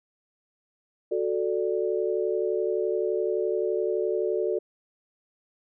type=chord; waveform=sine; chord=D major; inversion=first; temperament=equal with one note detuned; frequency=368.3 / 440 / 587.3 Hz; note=F#4 / A4 / D5; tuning=-8 / 0 / 0 cents; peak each=-27 / -27 / -31 dBFS; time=1.11-4.59 s; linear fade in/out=10 ms; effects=none